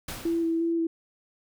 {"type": "noise with exponential decay", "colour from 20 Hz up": "pink", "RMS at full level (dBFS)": -33, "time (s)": [0.08, 0.73], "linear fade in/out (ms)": 5, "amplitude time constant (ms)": 140}
{"type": "tone with vibrato", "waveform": "sine", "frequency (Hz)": 331.8, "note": "E4", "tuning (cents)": 11, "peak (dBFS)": -23, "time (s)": [0.25, 0.87], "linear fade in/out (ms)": 5, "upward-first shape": "square", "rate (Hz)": 2.8, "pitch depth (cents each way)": 13}
{"effects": []}